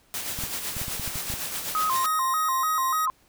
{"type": "noise with tremolo", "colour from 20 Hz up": "white", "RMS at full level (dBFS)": -30, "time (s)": [0.14, 2.06], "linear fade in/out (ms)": 0, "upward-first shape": "sine", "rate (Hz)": 7.9, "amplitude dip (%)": 45}
{"type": "clicks", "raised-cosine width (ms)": 5, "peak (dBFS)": -23, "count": 10, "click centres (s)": [0.389, 0.437, 0.767, 0.816, 0.882, 0.997, 1.077, 1.157, 1.301, 1.339]}
{"type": "tone with vibrato", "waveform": "sine", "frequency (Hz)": 1150, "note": "D6", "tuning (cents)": -37, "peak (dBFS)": -22, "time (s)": [1.75, 3.1], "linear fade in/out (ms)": 0, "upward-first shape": "square", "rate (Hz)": 3.4, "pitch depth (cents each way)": 160}
{"type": "tone with pitch glide", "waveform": "5% pulse", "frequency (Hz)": [1864.7, 1891.8], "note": ["A#6", "A#6"], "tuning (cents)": [0, 25], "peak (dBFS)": -21, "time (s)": [1.95, 3.06], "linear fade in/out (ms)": 10, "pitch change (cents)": 25, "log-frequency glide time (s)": [2.11, 2.77]}
{"effects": ["pink hiss -61 dBFS RMS until 3.28 s"]}